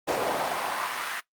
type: noise with high-pass filter sweep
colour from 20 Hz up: brown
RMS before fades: -29 dBFS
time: 0.07-1.21 s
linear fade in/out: 20 ms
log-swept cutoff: 460 to 1600 Hz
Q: 1.6
effects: noise-tail reverb RT60 0.1 s tail -17 dB re dry + Opus 48 kbps